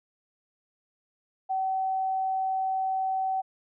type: tone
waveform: sine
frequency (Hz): 762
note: G5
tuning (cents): -49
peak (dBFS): -25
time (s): 1.49-3.42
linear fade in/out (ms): 20
effects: none